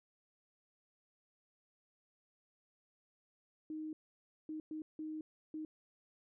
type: tone bursts at uneven times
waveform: sine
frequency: 311.1 Hz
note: D#4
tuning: in tune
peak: -40 dBFS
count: 5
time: 3.7-3.93 / 4.49-4.6 / 4.71-4.82 / 4.99-5.21 / 5.54-5.65 s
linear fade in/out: 2 ms
effects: none